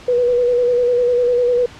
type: tone with vibrato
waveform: sine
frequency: 488.7 Hz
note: B4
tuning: 18 cents flat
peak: -12 dBFS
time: 0.08-1.66 s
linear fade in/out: 5 ms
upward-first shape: square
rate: 10 Hz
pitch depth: 27 cents each way
effects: pink hiss -39 dBFS RMS until 1.79 s + low-pass 5000 Hz 12 dB/octave